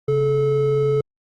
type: tone pair together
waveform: triangle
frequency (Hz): 136.2 / 432.4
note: C#3 / A4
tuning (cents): -30 / -30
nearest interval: octave + minor sixth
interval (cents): 2000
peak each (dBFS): -20 / -15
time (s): 0.08-1.01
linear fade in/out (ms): 5
effects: Opus 48 kbps